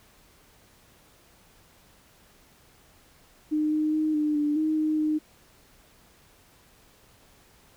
sine tone with pitch steps, 305.2 / 307.3 / 310.1 / 301.4 / 295.6 / 311.7 / 309.3 / 307.1 Hz, D#4 / D#4 / D#4 / D4 / D4 / D#4 / D#4 / D#4, -33 / -21 / -6 / +45 / +11 / +3 / -10 / -23 cents, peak -22 dBFS, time 3.51-5.19 s, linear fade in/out 20 ms, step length 210 ms, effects pink hiss -58 dBFS RMS until 7.76 s

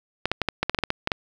clicks, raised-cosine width 0.3 ms, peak -6 dBFS, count 12, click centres 0.256 / 0.316 / 0.417 / 0.487 / 0.63 / 0.696 / 0.747 / 0.788 / 0.837 / 0.904 / 1.074 / 1.118 s, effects 7-bit

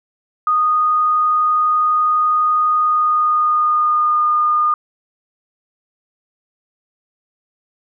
sine tone with pitch glide, 1236 to 1218.3 Hz, D#6 to D#6, -12 to -37 cents, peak -12 dBFS, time 0.47-4.74 s, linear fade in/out 2 ms, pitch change -25 cents, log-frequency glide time 2.74-4.26 s, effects none

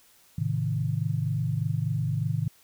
sine tone cluster, 109.1 / 134 / 157.4 Hz, A2 / C3 / D#3, -14 / +42 / +20 cents, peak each -29 dBFS, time 0.38-2.48 s, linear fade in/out 5 ms, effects white hiss -59 dBFS RMS until 2.63 s

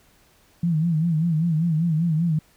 sine tone with vibrato, 163.1 Hz, E3, 18 cents flat, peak -18 dBFS, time 0.63-2.39 s, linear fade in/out 5 ms, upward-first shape sine, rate 5.1 Hz, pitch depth 110 cents each way, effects pink hiss -58 dBFS RMS until 2.56 s

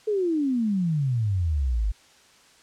sine exponential sweep, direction down, 440 to 48.25 Hz, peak -21 dBFS, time 0.07-1.92 s, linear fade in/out 10 ms, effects white hiss -55 dBFS RMS until 2.62 s + low-pass 7000 Hz 12 dB/octave

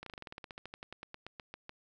slowing click train, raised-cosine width 0.3 ms, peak -28 dBFS, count 22, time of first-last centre 0.03-1.694 s, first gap 33 ms, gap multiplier 1.08, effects none

